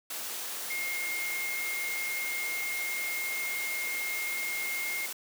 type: tone in noise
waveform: sine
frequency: 2136 Hz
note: C7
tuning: 35 cents sharp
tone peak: -32 dBFS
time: 0.7-5.06 s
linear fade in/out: 5 ms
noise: white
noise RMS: -37 dBFS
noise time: 0.1-5.13 s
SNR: +2 dB
effects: high-pass 300 Hz 12 dB/octave